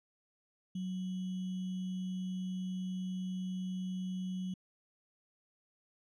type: tone with sample-and-hold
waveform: sine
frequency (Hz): 185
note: F#3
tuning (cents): 0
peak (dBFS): -35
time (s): 0.75-4.54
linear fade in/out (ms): 5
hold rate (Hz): 3150
effects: low-pass 6000 Hz 12 dB/octave